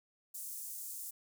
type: high-pass noise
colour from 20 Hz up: pink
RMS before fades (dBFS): -44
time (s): 0.34-1.11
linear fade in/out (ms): 10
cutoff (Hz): 7700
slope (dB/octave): 24
effects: none